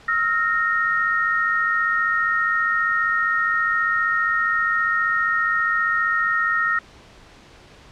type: tone cluster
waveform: sine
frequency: 1293 / 1388 / 1852 Hz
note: E6 / F6 / A#6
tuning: -34 / -11 / -12 cents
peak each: -24 / -24 / -20 dBFS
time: 0.08-6.79 s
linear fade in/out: 5 ms
effects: pink hiss -47 dBFS RMS until 7.91 s + low-pass 5000 Hz 12 dB/octave